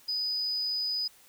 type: tone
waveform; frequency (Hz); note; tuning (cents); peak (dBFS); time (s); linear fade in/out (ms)
sine; 4978; D#8; 0; -27; 0.08-1.08; 10
effects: tanh soft clip ceiling -24 dBFS + white hiss -58 dBFS RMS until 1.28 s